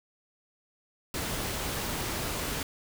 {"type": "noise", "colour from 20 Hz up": "pink", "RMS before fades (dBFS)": -33, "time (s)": [1.14, 2.63], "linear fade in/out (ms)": 2, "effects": []}